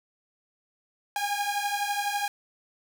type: beating tone pair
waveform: sawtooth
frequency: 809 / 821 Hz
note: G#5 / G#5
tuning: -46 / -20 cents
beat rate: 12 Hz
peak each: -26 dBFS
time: 1.16-2.28 s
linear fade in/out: 2 ms
effects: none